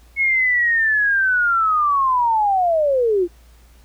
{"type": "linear sweep", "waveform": "sine", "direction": "down", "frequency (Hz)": [2193, 332.7], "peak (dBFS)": -14, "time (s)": [0.16, 3.28], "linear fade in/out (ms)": 50, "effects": ["added 58 Hz sine -46 dBFS peak until 3.84 s", "pink hiss -55 dBFS RMS until 3.84 s"]}